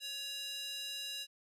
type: tone with high-pass filter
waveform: square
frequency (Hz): 561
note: C#5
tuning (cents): +21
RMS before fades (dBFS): -42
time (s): 0-1.27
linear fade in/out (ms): 50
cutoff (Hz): 3400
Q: 3.6
effects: resampled to 32000 Hz